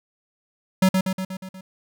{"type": "tone with echo", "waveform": "square", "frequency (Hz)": 188.2, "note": "F#3", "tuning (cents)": 30, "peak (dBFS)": -14, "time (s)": [0.82, 0.89], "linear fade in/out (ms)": 5, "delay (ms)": 120, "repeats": 6, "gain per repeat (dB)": -4, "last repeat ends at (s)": 1.61, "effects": []}